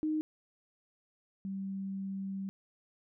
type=tone pair in turn; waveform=sine; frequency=309.6 / 194.05 Hz; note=D#4 / G3; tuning=-9 / -17 cents; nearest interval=minor sixth; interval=808 cents; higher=first; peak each=-29 / -35 dBFS; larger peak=first; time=0.03-0.21 / 1.45-2.49 s; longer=second; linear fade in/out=0 ms; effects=none